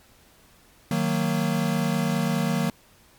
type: chord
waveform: square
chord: D# minor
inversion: none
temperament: equal with one note detuned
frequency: 155.56 / 185 / 230.4 Hz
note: D#3 / F#3 / A#3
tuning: 0 / 0 / -20 cents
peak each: -27 dBFS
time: 0.91-2.7 s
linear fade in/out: 2 ms
effects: pink hiss -56 dBFS RMS until 3.18 s + MP3 96 kbps